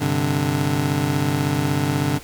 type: chord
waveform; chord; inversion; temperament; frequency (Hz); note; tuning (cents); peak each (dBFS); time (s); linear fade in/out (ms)
25% pulse; G suspended fourth; none; just; 98 / 130.67 / 147; G2 / C3 / D3; 0 / -2 / +2; -23 / -20 / -18; 0-2.19; 20
effects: pink hiss -41 dBFS RMS until 2.23 s